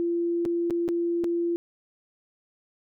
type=tone with dropouts; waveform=sine; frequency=342.1 Hz; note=F4; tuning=36 cents flat; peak=-23 dBFS; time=0-1.56 s; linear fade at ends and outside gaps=0 ms; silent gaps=0.452-0.459 / 0.7-0.707 / 0.88-0.888 / 1.238-1.243 s; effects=none